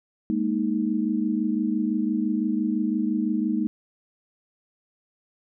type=chord; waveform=sine; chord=Ab suspended second; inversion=none; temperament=just; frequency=207.7 / 233.6 / 311.5 Hz; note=Ab3 / Bb3 / Eb4; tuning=0 / +4 / +2 cents; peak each=-26 dBFS; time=0.3-3.67 s; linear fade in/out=0 ms; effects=none